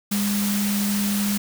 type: tone in noise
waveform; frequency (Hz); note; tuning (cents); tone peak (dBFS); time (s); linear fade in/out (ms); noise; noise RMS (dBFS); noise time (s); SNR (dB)
sine; 203.4; G#3; -36; -21; 0.11-1.38; 10; white; -28; 0.11-1.38; +4
effects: none